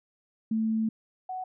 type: tone pair in turn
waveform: sine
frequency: 221.2 / 744 Hz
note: A3 / F#5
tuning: +9 / +9 cents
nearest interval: octave + major sixth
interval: 2100 cents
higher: second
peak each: -24 / -32 dBFS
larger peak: first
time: 0.51-0.89 / 1.29-1.44 s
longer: first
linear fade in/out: 5 ms
effects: none